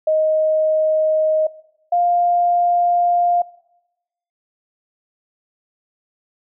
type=tone pair in turn; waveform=sine; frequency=625 / 701.5 Hz; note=D#5 / F5; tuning=+8 / +8 cents; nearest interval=major second; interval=200 cents; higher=second; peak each=-13 dBFS; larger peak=neither; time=0.07-1.47 / 1.92-3.42 s; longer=second; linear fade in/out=5 ms; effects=noise-tail reverb RT60 0.9 s tail -21 dB re dry